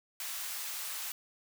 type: high-pass noise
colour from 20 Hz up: white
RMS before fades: -39 dBFS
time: 0.2-1.12 s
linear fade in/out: 2 ms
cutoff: 870 Hz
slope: 12 dB/octave
effects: none